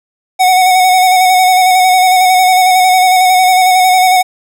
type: tone with vibrato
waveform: square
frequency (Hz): 740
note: F#5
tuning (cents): 0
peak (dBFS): -6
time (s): 0.39-4.23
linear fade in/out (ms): 20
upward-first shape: square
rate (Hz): 11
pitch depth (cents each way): 23
effects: none